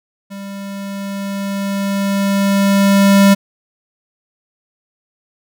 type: tone with level ramp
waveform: square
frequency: 197.9 Hz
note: G3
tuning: 17 cents sharp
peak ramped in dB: -28 to -6 dBFS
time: 0.3-3.35 s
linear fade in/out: 20 ms
effects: none